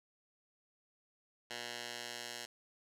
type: tone with band-pass filter sweep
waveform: 10% pulse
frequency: 120 Hz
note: B2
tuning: 49 cents flat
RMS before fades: -45 dBFS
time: 1.5-2.46 s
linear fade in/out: 10 ms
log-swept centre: 3600 to 5400 Hz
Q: 0.75
effects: none